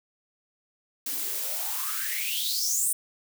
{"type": "noise with high-pass filter sweep", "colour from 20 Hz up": "blue", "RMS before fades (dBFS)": -29, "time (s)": [1.06, 2.93], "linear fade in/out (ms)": 5, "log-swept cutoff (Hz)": [240, 9400], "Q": 8.6, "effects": []}